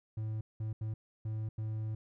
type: tone bursts at uneven times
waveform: triangle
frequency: 109.1 Hz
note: A2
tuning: 14 cents flat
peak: -32 dBFS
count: 5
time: 0.17-0.41 / 0.6-0.73 / 0.81-0.94 / 1.25-1.49 / 1.58-1.95 s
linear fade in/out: 5 ms
effects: none